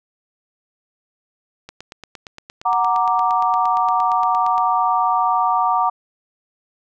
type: click train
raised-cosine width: 0.2 ms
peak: -18 dBFS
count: 26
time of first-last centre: 1.69-4.58 s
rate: 8.65 Hz
type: chord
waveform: sine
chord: Gb augmented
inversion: none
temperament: equal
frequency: 740 / 932.3 / 1174.7 Hz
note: Gb5 / Bb5 / D6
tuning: 0 / 0 / 0 cents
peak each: -19 dBFS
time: 2.65-5.9 s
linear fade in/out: 10 ms
effects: none